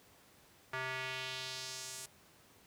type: tone with band-pass filter sweep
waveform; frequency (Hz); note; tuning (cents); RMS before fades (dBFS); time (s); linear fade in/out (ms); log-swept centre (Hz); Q
square; 130; C3; -11; -42; 0.73-2.06; 5; 1600 to 8700; 1.6
effects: pink hiss -63 dBFS RMS until 2.66 s + high-pass 80 Hz 12 dB/octave